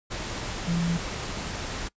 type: tone in noise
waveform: sine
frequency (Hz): 170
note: F3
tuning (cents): -46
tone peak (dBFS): -23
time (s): 0.67-0.98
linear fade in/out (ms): 20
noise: pink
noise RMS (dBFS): -33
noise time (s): 0.1-1.89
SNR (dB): +7
effects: noise-tail reverb RT60 0.1 s tail -23 dB re dry + resampled to 16000 Hz

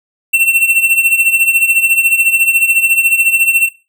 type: tone with tremolo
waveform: square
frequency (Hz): 2706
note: E7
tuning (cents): +45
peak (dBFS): -6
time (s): 0.33-3.69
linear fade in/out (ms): 10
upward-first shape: triangle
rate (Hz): 14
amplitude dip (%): 80
effects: noise-tail reverb RT60 0.3 s tail -17 dB re dry

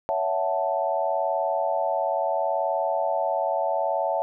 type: chord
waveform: sine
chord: F# minor seventh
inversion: second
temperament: equal with one note detuned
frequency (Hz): 560.8 / 659.3 / 740 / 880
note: C#5 / E5 / F#5 / A5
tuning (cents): +20 / 0 / 0 / 0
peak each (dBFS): -28 / -26 / -29 / -28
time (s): 0.09-4.22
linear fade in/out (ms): 0
effects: none

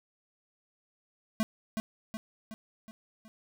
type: tone with echo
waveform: square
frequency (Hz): 220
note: A3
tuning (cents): 0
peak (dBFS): -26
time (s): 1.4-1.43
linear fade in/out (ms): 0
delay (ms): 370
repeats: 5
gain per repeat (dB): -5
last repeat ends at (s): 3.28
effects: none

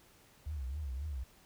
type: tone with vibrato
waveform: sine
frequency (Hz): 69.8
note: C#2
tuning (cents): +13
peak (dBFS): -36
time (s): 0.46-1.24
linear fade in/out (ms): 10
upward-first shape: triangle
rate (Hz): 3.7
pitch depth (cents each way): 220
effects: pink hiss -63 dBFS RMS until 1.45 s

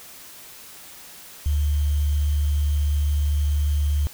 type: tone with sample-and-hold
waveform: sine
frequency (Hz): 73.42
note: D2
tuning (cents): 0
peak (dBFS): -18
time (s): 1.46-4.07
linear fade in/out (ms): 0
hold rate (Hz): 3150
effects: white hiss -43 dBFS RMS until 4.13 s

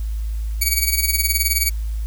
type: tone with tremolo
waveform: 5% pulse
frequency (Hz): 2260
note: C#7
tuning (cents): +33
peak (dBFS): -5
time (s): 0.61-1.7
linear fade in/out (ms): 10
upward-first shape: sine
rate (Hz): 19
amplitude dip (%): 75
effects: added 54 Hz sine -21 dBFS peak until 2.06 s + white hiss -48 dBFS RMS until 2.06 s

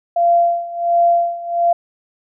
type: tone with tremolo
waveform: sine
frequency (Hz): 688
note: F5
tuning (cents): -26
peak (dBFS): -9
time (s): 0.16-1.73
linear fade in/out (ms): 5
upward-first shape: sine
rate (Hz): 1.4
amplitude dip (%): 85
effects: none

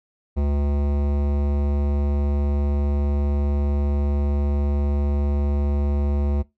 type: tone with hard clipping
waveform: sine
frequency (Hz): 71.7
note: D2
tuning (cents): -41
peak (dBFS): -21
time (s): 0.36-6.43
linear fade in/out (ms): 20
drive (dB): 17
effects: noise-tail reverb RT60 0.2 s tail -21 dB re dry

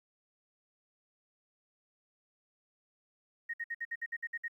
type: tone bursts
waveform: sine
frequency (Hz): 1864.7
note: A#6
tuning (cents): 0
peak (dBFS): -34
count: 10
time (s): 3.49-4.482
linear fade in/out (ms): 10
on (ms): 47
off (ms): 58
effects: 12-bit

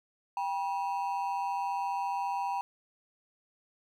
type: ring-modulated tone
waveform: triangle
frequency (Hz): 880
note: A5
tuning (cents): 0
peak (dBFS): -25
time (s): 0.37-2.61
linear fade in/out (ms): 0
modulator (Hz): 87.3
effects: 11-bit

